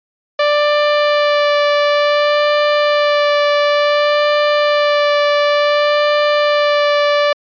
sawtooth tone with vibrato, 587.3 Hz, D5, in tune, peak -7 dBFS, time 0.39-7.33 s, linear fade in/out 5 ms, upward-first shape sine, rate 0.56 Hz, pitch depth 11 cents each way, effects resampled to 11025 Hz

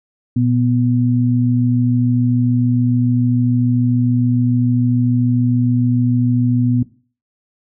sine tone pair together, 120 / 246.9 Hz, B2 / B3, -49 / 0 cents, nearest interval octave, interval 1249 cents, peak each -15 dBFS, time 0.36-6.83 s, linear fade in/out 5 ms, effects noise-tail reverb RT60 0.4 s tail -18 dB re dry

